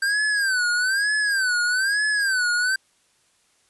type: tone with vibrato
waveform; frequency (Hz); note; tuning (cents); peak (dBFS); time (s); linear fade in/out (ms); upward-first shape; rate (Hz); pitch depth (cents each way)
square; 1568; G6; 0; -20; 0.02-2.76; 5; sine; 1.1; 150
effects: white hiss -63 dBFS RMS until 3.69 s + resampled to 24000 Hz